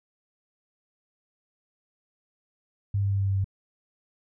sine tone with pitch steps, 100 / 99.37 / 98.74 / 98.11 / 97.49 / 96.87 Hz, G2 / G2 / G2 / G2 / G2 / G2, +35 / +24 / +13 / +2 / -9 / -20 cents, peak -22 dBFS, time 2.94-3.444 s, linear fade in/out 5 ms, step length 84 ms, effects none

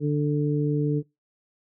harmonic tone, 147.5 Hz, D3, 8 cents sharp, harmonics 1 / 2 / 3, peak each -23 / -26 / -28 dBFS, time 0-1.03 s, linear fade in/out 50 ms, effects noise-tail reverb RT60 0.2 s tail -22 dB re dry

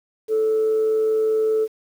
sine tone with amplitude modulation, 437.5 Hz, A4, 10 cents flat, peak -14 dBFS, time 0.28-1.68 s, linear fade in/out 50 ms, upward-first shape sine, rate 119 Hz, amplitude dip 30%, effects tanh soft clip ceiling -13 dBFS + 8-bit

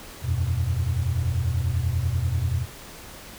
sine chord, E suspended second, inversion none, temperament just, 82.41 / 92.71 / 123.61 Hz, E2 / F#2 / B2, 0 / +4 / +2 cents, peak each -25 dBFS, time 0.22-2.66 s, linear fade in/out 50 ms, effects tanh soft clip ceiling -14 dBFS + pink hiss -42 dBFS RMS until 3.38 s

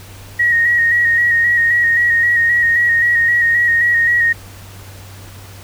sine tone with vibrato, 1886 Hz, A#6, 20 cents sharp, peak -10 dBFS, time 0.39-4.33 s, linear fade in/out 10 ms, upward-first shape square, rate 3.8 Hz, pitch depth 25 cents each way, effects added 97 Hz sine -35 dBFS peak until 5.63 s + pink hiss -39 dBFS RMS until 5.63 s

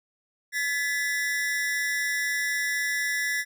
45% pulse ring-modulated tone, 1851 Hz, A#6, 13 cents flat, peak -22 dBFS, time 0.52-3.45 s, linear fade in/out 50 ms, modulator 138 Hz, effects none

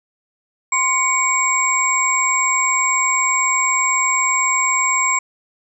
sine tone cluster, 1040 / 2238 / 7580 Hz, C6 / C#7 / A#8, -11 / +16 / +28 cents, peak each -19 dBFS, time 0.72-5.19 s, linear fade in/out 5 ms, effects none

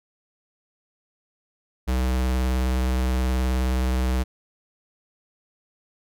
square tone with vibrato, 63.6 Hz, C2, 48 cents flat, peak -21 dBFS, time 1.87-4.24 s, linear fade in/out 20 ms, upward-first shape square, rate 19 Hz, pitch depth 17 cents each way, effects none

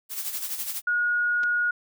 blue noise with tremolo, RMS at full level -29 dBFS, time 0.09-0.82 s, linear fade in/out 50 ms, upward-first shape sine, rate 12 Hz, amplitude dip 60%
sine tone, 1444 Hz, F#6, 43 cents flat, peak -21 dBFS, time 0.87-1.71 s, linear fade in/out 5 ms
clicks, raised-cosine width 0.2 ms, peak -24 dBFS, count 2, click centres 1.433 / 1.437 s
effects none

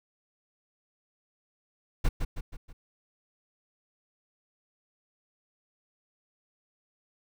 brown noise with echo, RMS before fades -21 dBFS, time 2.04-2.09 s, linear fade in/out 10 ms, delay 160 ms, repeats 4, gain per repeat -6 dB, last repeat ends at 2.73 s, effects none

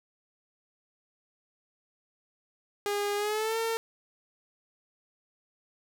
sawtooth tone with pitch glide, 408.7 to 453.5 Hz, G#4 to A#4, -28 to -48 cents, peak -24 dBFS, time 2.86-3.77 s, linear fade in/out 0 ms, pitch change +180 cents, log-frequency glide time 3.16-3.58 s, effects none

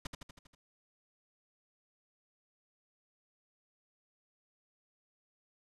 pink noise with echo, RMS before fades -38 dBFS, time 0.05-0.07 s, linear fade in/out 5 ms, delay 80 ms, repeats 6, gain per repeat -4 dB, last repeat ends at 0.55 s, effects low-pass 8000 Hz 12 dB/octave

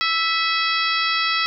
harmonic tone with a mistuned harmonic, 659.3 Hz, E5, in tune, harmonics 2 / 3 / 4 / 5 / 6 / 7 / 8, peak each -23 / -25 / -26 / -27 / -28 / -28 / -29 dBFS, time 0.01-1.46 s, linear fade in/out 0 ms, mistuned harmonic 4, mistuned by -50 cents, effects none

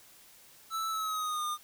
square tone with pitch glide, 1316 to 1213.8 Hz, E6 to D#6, -3 to -43 cents, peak -32 dBFS, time 0.7-1.58 s, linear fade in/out 50 ms, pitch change -140 cents, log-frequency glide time 0.89-1.45 s, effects white hiss -57 dBFS RMS until 1.63 s

